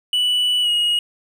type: tone with pitch glide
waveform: triangle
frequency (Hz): 2960 to 2886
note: F#7 to F#7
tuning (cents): 0 to -44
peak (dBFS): -14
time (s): 0.13-0.99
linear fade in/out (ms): 2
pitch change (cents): -44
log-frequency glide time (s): 0.62-0.68
effects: none